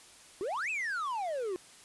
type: exponential two-way sweep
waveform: triangle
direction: up then down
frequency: 350 to 2677 to 350 Hz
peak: -30 dBFS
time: 0.41-1.56 s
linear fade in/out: 0 ms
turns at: 0.7 s
effects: white hiss -55 dBFS RMS until 1.84 s + resampled to 24000 Hz